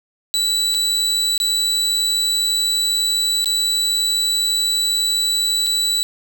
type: tone with dropouts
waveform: 35% pulse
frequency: 3951 Hz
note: B7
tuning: in tune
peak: -14 dBFS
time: 0.34-6.03 s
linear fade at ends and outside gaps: 0 ms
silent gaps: 0.742-0.746 / 1.378-1.401 / 3.444-3.458 / 5.664-5.668 s
effects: none